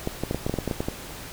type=clicks; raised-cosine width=2 ms; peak=-12 dBFS; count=12; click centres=0.074 / 0.236 / 0.311 / 0.346 / 0.465 / 0.496 / 0.54 / 0.587 / 0.677 / 0.712 / 0.805 / 0.885 s; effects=pink hiss -39 dBFS RMS until 1.32 s